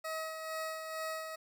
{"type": "tone with tremolo", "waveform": "20% pulse", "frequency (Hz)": 637, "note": "D#5", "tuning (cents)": 41, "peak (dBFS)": -31, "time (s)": [0.04, 1.36], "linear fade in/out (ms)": 10, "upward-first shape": "sine", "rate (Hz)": 2.2, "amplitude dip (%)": 45, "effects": ["11-bit"]}